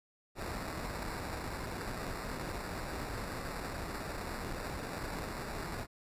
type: noise with sample-and-hold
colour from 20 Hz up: pink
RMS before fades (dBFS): -40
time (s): 0.35-5.87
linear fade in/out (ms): 50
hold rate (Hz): 3150
effects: resampled to 32000 Hz